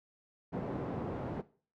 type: band-pass noise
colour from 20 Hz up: pink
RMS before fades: -38 dBFS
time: 0.52-1.42 s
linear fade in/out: 20 ms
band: 120 to 680 Hz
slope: 12 dB/octave
effects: noise-tail reverb RT60 0.4 s tail -17 dB re dry